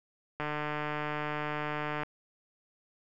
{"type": "click train", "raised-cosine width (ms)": 0.5, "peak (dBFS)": -19, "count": 246, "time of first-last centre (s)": [0.4, 2.033], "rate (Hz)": 150, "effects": []}